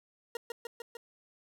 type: tone with echo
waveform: 40% pulse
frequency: 469.3 Hz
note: A#4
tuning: 12 cents sharp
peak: -33 dBFS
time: 0.35-0.37 s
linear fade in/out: 2 ms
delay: 150 ms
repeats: 4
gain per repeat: -2 dB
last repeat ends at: 0.97 s
effects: none